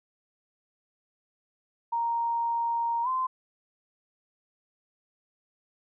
sine tone with pitch glide, 932.3 to 1034.5 Hz, A#5 to C6, 0 to -20 cents, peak -25 dBFS, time 1.92-3.27 s, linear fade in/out 10 ms, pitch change +180 cents, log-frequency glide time 3.03-3.08 s, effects none

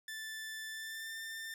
sawtooth tone with pitch glide, 1760 to 1792.8 Hz, A6 to A6, 0 to +32 cents, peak -38 dBFS, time 0.08-1.54 s, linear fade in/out 2 ms, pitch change +32 cents, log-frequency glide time 0.7-1.14 s, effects none

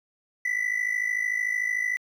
triangle ring-modulated tone, 1985 Hz, B6, 8 cents sharp, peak -19 dBFS, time 0.45-1.97 s, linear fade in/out 0 ms, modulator 26.7 Hz, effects tanh soft clip ceiling -16 dBFS

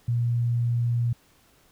sine tone, 119 Hz, A#2, 36 cents sharp, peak -21 dBFS, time 0.08-1.13 s, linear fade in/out 5 ms, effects pink hiss -60 dBFS RMS until 1.71 s

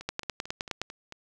two click trains, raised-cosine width 0.2 ms, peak -13 / -24 dBFS, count 8 / 6, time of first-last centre 0.09-0.816 / 0.01-1.124 s, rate 9.64 / 4.49 Hz, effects none

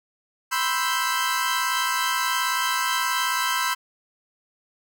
sawtooth chord, C major seventh, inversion third, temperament equal, 987.8 / 1046.5 / 1318.5 / 1568 Hz, B5 / C6 / E6 / G6, 0 / 0 / 0 / 0 cents, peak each -24 dBFS, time 0.51-3.75 s, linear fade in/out 20 ms, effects none

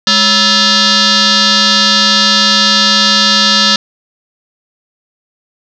sine tone with frequency modulation, 207.7 Hz, G#3, in tune, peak -6 dBFS, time 0.07-3.76 s, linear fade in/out 2 ms, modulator 762 Hz, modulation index 6.6, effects none

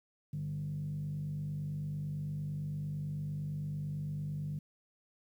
sine tone with frequency modulation, 149.4 Hz, D3, 30 cents sharp, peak -34 dBFS, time 0.33-4.59 s, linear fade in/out 5 ms, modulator 48.9 Hz, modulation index 0.6, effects tanh soft clip ceiling -30 dBFS + 11-bit

